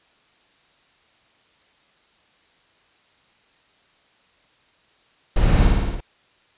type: noise with echo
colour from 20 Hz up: brown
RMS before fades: -17 dBFS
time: 5.36-5.67 s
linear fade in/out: 5 ms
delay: 56 ms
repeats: 6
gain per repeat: -2 dB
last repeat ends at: 6.006 s
effects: white hiss -59 dBFS RMS until 6.57 s + resampled to 8000 Hz